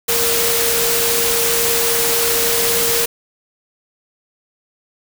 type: tone in noise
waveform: sine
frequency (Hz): 466.2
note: A#4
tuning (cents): 0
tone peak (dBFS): -21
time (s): 0.08-3.06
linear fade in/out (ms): 10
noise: white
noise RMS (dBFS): -17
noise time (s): 0.08-3.06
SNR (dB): -7
effects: none